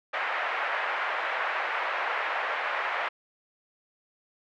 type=band-pass noise; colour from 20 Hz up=white; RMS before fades=-30 dBFS; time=0.13-3.09 s; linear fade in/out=10 ms; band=570 to 2100 Hz; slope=24 dB/octave; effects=none